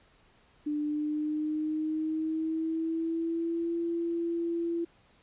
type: tone with pitch glide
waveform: sine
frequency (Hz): 297.6 to 337.9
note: D4 to E4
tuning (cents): +23 to +43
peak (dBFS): -28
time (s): 0.66-4.85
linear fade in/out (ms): 10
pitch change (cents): +220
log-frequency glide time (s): 0.81-3.74
effects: pink hiss -63 dBFS RMS until 5.22 s + resampled to 8000 Hz